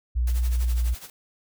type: tone with pitch glide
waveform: sine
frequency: 60.4 to 59.84 Hz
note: B1 to A#1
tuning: -38 to +46 cents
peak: -20 dBFS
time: 0.15-0.95 s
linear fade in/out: 20 ms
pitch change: -16 cents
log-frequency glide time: 0.55-0.72 s
type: noise with tremolo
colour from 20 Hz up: white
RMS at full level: -39 dBFS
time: 0.27-1.1 s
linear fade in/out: 2 ms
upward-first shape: sine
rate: 12 Hz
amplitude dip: 75%
effects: none